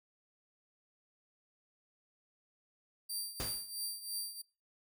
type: tone with tremolo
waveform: 15% pulse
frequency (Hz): 4699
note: D8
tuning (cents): 0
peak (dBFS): -29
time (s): 3.09-4.42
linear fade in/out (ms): 10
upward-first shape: triangle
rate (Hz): 3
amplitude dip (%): 80
type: noise with exponential decay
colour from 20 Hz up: pink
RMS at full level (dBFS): -37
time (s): 3.4-3.7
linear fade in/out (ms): 0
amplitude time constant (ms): 64
effects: noise-tail reverb RT60 0.3 s tail -21 dB re dry